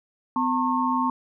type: tone cluster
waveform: sine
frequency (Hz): 253.7 / 904 / 1082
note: B3 / A5 / C#6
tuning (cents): +47 / +47 / -42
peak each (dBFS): -25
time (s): 0.36-1.1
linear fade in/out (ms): 2
effects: none